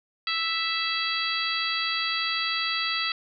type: harmonic tone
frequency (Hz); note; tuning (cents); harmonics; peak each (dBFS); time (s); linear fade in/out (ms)
659.3; E5; 0; 2 / 3 / 4 / 5 / 6 / 7; -32 / -32 / -32 / -32 / -32 / -32; 0.27-3.12; 2
effects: none